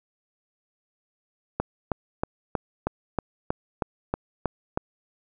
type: click train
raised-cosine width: 1 ms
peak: -10 dBFS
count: 11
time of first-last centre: 1.6-4.775 s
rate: 3.15 Hz
effects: none